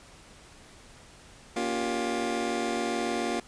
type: chord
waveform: 25% pulse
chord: G half-diminished seventh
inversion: first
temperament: just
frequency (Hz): 235.2 / 282.2 / 352.8 / 392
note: Bb3 / Db4 / F4 / G4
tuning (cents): +16 / +31 / +18 / 0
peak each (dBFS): -29 / -32 / -28 / -33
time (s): 1.56-3.4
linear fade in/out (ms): 5
effects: pink hiss -52 dBFS RMS until 3.47 s + resampled to 22050 Hz